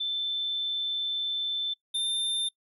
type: tone pair in turn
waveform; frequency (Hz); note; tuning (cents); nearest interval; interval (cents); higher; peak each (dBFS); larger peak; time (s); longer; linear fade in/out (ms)
sine / square; 3536 / 3590; A7 / A7; +8 / +34; unison; 26; second; -27; neither; 0-1.74 / 1.94-2.49; first; 10
effects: noise-tail reverb RT60 0.1 s tail -22 dB re dry + resampled to 32000 Hz